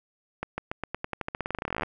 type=accelerating click train; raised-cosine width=0.5 ms; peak=-15 dBFS; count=27; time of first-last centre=0.43-1.833 s; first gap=150 ms; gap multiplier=0.9; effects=none

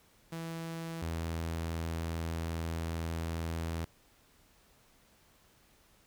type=tone pair in turn; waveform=sawtooth; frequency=164.81 / 82.41 Hz; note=E3 / E2; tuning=0 / 0 cents; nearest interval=octave; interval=1200 cents; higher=first; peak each=-34 / -30 dBFS; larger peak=second; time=0.32-1.02 / 1.02-3.85 s; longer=second; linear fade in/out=5 ms; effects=pink hiss -65 dBFS RMS until 6.06 s

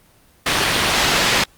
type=low-pass noise; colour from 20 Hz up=white; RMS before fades=-17 dBFS; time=0.46-1.44 s; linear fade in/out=5 ms; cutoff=3900 Hz; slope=12 dB/octave; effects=pink hiss -53 dBFS RMS until 1.57 s + Opus 24 kbps

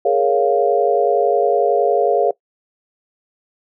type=chord; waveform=sine; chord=Bb minor seventh; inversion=third; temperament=equal; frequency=415.3 / 466.2 / 554.4 / 698.5 Hz; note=Ab4 / Bb4 / Db5 / F5; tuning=0 / 0 / 0 / 0 cents; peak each=-18 dBFS; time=0.05-2.31 s; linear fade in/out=5 ms; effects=noise-tail reverb RT60 0.1 s tail -21 dB re dry

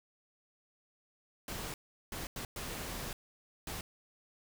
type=noise bursts at uneven times; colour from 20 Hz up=pink; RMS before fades=-41 dBFS; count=5; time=1.48-1.74 / 2.12-2.27 / 2.36-2.45 / 2.56-3.13 / 3.67-3.81 s; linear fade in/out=2 ms; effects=none

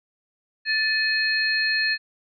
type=tone cluster; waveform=sine; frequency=1757 / 2533 / 4238 Hz; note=A6 / D#7 / C8; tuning=-3 / +30 / +21 cents; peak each=-22 / -28 / -25 dBFS; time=0.65-1.98 s; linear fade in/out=50 ms; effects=none

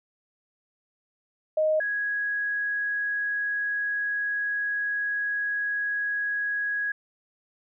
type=tone pair in turn; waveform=sine; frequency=622.3 / 1661.3 Hz; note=D#5 / G#6; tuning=0 / 0 cents; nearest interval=octave + perfect fourth; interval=1700 cents; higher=second; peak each=-20 / -25 dBFS; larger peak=first; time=1.57-1.8 / 1.8-6.92 s; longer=second; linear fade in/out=5 ms; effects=none

